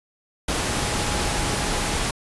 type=tone in noise; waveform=sine; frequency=830.6 Hz; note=G#5; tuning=in tune; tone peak=-34 dBFS; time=0.66-1.98 s; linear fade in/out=5 ms; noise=pink; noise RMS=-24 dBFS; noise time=0.48-2.11 s; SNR=-13 dB; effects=resampled to 24000 Hz